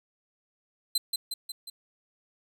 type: tone with echo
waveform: sawtooth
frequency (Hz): 4074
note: C8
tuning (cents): -47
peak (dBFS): -20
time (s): 0.95-0.98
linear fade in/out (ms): 5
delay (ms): 180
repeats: 4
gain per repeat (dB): -4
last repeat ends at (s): 1.7
effects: none